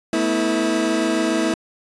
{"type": "chord", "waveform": "30% pulse", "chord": "A suspended second", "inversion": "none", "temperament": "equal with one note detuned", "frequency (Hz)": [220, 246.9, 324.3], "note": ["A3", "B3", "E4"], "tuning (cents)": [0, 0, -28], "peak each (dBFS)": [-22, -22, -17], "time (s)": [0.13, 1.54], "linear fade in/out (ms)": 2, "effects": ["resampled to 22050 Hz"]}